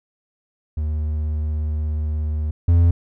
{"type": "tone pair in turn", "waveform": "triangle", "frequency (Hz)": [76.4, 85.21], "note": ["D#2", "F2"], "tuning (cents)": [-31, -42], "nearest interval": "major second", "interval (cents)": 189, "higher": "second", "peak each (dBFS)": [-18, -9], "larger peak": "second", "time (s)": [[0.77, 2.51], [2.68, 2.91]], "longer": "first", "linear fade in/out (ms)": 5, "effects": []}